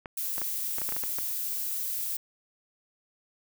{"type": "clicks", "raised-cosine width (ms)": 0.5, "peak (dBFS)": -22, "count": 10, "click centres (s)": [0.058, 0.381, 0.417, 0.784, 0.817, 0.89, 0.923, 0.965, 1.037, 1.187]}
{"type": "noise", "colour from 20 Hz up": "violet", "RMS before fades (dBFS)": -32, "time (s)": [0.17, 2.17], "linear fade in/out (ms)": 5}
{"effects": []}